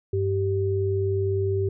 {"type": "tone pair together", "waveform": "sine", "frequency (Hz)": [98, 389], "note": ["G2", "G4"], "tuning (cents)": [0, -13], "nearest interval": "2 octaves", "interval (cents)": 2387, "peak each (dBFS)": -24, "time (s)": [0.13, 1.69], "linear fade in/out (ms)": 5, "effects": []}